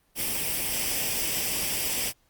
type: noise with comb filter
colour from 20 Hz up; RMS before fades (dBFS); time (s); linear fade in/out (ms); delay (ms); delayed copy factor
white; -28; 0.15-2.13; 50; 0.37; +0.6
effects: pink hiss -67 dBFS RMS until 2.29 s + Opus 32 kbps